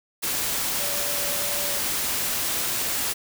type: tone in noise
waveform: sine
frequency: 577 Hz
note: D5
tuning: 31 cents flat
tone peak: -35 dBFS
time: 0.79-1.8 s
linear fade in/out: 20 ms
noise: white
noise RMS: -26 dBFS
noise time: 0.22-3.14 s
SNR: -12 dB
effects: none